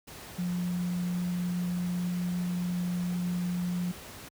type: tone in noise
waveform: sine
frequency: 177.5 Hz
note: F3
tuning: 28 cents sharp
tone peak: -28 dBFS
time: 0.38-3.92 s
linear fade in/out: 10 ms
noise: pink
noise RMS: -45 dBFS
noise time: 0.07-4.29 s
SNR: +14 dB
effects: high-pass 60 Hz 12 dB/octave

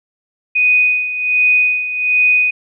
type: tone with tremolo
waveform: sine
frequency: 2489 Hz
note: D#7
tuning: in tune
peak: -8 dBFS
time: 0.55-2.51 s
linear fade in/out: 10 ms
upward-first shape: sine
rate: 1.3 Hz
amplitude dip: 70%
effects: none

